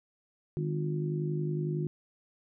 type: harmonic tone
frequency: 50.9 Hz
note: G#1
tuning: 34 cents flat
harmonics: 3 / 4 / 5 / 6 / 7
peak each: -30 / -43 / -44 / -45 / -36 dBFS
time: 0.57-1.87 s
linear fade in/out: 0 ms
effects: none